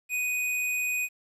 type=tone; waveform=square; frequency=2489 Hz; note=D#7; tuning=in tune; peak=-27 dBFS; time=0.09-1.09 s; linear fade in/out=50 ms; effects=resampled to 32000 Hz + 10-bit